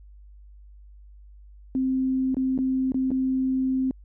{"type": "tone with dropouts", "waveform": "sine", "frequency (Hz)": 261.6, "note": "C4", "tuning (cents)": 0, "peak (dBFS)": -21, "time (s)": [1.75, 3.91], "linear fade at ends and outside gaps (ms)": 1, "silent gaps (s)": [[2.345, 2.368], [2.578, 2.588], [2.92, 2.944], [3.106, 3.115]], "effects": ["added 50 Hz sine -45 dBFS peak until 4.04 s"]}